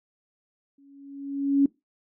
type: tone with exponential growth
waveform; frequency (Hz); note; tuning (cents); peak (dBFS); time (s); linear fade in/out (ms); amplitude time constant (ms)
sine; 278.7; C#4; +9; -14; 0.78-1.66; 5; 190
effects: noise-tail reverb RT60 0.2 s tail -21 dB re dry